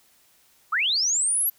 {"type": "linear sweep", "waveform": "sine", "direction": "up", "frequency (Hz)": [1117, 11870], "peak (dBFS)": -20, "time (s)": [0.72, 1.5], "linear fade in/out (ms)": 10, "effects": ["white hiss -60 dBFS RMS until 1.58 s"]}